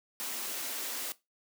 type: high-pass noise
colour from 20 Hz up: white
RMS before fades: -37 dBFS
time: 0.2-1.12 s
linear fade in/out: 0 ms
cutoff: 210 Hz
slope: 96 dB/octave
effects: noise-tail reverb RT60 0.2 s tail -18 dB re dry